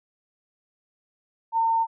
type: tone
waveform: sine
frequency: 908 Hz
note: A#5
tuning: 46 cents flat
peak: -19 dBFS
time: 1.52-1.87 s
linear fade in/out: 50 ms
effects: none